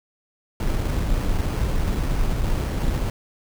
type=noise with sample-and-hold; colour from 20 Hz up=brown; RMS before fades=-22 dBFS; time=0.6-3.1 s; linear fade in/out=2 ms; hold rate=3675 Hz; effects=none